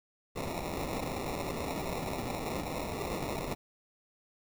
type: noise with sample-and-hold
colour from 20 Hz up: violet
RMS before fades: -36 dBFS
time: 0.35-3.55 s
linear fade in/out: 20 ms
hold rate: 1575 Hz
effects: none

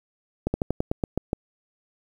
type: slowing click train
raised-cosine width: 2 ms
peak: -10 dBFS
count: 9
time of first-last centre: 0.47-1.331 s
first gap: 70 ms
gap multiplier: 1.12
effects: 8-bit

